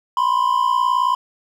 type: tone pair together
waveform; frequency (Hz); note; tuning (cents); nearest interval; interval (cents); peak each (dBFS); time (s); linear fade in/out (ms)
triangle; 987.8 / 1046.7; B5 / C6; 0 / 0; minor second; 100; -16; 0.17-1.15; 2
effects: none